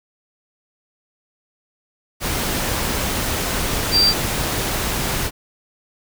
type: tone in noise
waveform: sine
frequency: 4699 Hz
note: D8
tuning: in tune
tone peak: -12 dBFS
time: 3.91-4.14 s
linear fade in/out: 50 ms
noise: pink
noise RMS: -22 dBFS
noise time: 2.2-5.31 s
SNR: +7 dB
effects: none